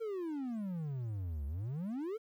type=exponential two-way sweep; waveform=triangle; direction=down then up; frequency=466.2 to 68 to 466.2 Hz; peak=-34 dBFS; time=0-2.18 s; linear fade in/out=20 ms; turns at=1.46 s; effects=12-bit